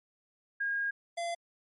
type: tone pair in turn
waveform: sine / square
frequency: 1627 / 684.1 Hz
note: G#6 / F5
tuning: -36 / -36 cents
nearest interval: octave + minor third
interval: 1500 cents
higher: first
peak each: -29 / -33 dBFS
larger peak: first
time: 0.6-0.91 / 1.17-1.35 s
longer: first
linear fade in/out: 10 ms
effects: MP3 48 kbps